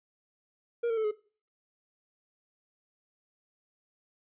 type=tone with pitch steps; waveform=triangle; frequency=471 / 454.4 / 438.4 / 423 Hz; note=A#4 / A#4 / A4 / G#4; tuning=+18 / -44 / -6 / +32 cents; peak=-24 dBFS; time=0.83-1.114 s; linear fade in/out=10 ms; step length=71 ms; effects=noise-tail reverb RT60 0.4 s tail -19 dB re dry + resampled to 8000 Hz